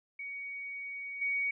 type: tone with level steps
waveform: sine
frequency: 2245 Hz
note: C#7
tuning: 21 cents sharp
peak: -38 / -29 dBFS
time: 0.19-1.51 s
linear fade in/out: 5 ms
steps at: 1.21 s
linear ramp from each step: 10 ms
effects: none